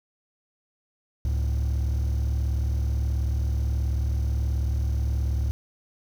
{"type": "tone pair together", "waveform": "triangle", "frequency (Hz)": [69.3, 107.87], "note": ["C#2", "A2"], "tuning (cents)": [0, -34], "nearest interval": "minor sixth", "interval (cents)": 766, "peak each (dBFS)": [-20, -26], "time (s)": [1.25, 5.51], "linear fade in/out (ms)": 0, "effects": ["tanh soft clip ceiling -17 dBFS", "8-bit"]}